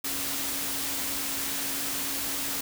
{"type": "tone in noise", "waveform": "sine", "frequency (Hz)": 277.2, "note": "C#4", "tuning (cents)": 0, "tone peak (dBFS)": -42, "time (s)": [0.04, 2.61], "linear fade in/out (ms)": 5, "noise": "white", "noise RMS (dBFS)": -31, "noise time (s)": [0.04, 2.61], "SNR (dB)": -14, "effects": []}